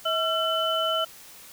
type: tone cluster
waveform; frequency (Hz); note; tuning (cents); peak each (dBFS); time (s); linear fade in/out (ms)
sine; 644 / 1355 / 3020; E5 / E6 / F#7; -41 / +47 / +35; -27; 0.05-1.05; 10
effects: white hiss -47 dBFS RMS until 1.52 s